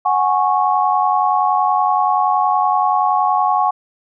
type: chord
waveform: sine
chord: F# suspended second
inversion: none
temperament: equal with one note detuned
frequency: 740 / 830.6 / 1101.7 Hz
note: F#5 / G#5 / C#6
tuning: 0 / 0 / -11 cents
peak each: -17 dBFS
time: 0.05-3.71 s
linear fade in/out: 10 ms
effects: none